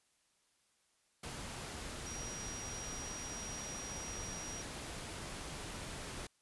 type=tone in noise; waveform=sine; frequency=5730 Hz; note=F8; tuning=44 cents sharp; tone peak=-45 dBFS; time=2.06-4.62 s; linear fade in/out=5 ms; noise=pink; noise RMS=-45 dBFS; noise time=1.23-6.27 s; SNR=-3 dB; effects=white hiss -75 dBFS RMS until 6.41 s + resampled to 24000 Hz